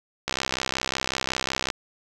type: click train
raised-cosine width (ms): 0.2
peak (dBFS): -7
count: 94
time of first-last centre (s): 0.28-1.702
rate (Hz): 65.4
effects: none